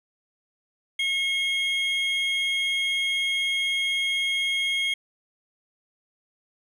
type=tone pair together; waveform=triangle; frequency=2168 / 3248 Hz; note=C#7 / G#7; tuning=-39 / -39 cents; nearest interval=perfect fifth; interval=700 cents; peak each=-24 dBFS; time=0.99-4.94 s; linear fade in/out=5 ms; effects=none